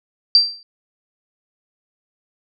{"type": "tone with exponential decay", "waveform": "sine", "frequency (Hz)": 4699, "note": "D8", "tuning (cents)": 0, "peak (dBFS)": -5, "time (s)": [0.35, 0.63], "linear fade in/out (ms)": 1, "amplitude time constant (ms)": 59, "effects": []}